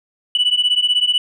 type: beating tone pair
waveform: sine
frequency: 2954 / 2970 Hz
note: F#7 / F#7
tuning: -3 / +6 cents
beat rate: 16 Hz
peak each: -15 dBFS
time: 0.35-1.18 s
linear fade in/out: 2 ms
effects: tanh soft clip ceiling -9 dBFS